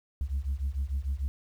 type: beating tone pair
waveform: sine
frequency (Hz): 65.3 / 72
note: C2 / D2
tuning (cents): -3 / -34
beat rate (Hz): 6.7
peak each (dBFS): -30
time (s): 0.21-1.28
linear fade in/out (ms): 0
effects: tanh soft clip ceiling -24 dBFS + 10-bit